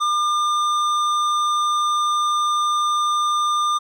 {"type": "tone with hard clipping", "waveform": "sine", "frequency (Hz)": 1202, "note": "D6", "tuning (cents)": 40, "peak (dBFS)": -19, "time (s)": [0, 3.79], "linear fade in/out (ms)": 20, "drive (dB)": 11, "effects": []}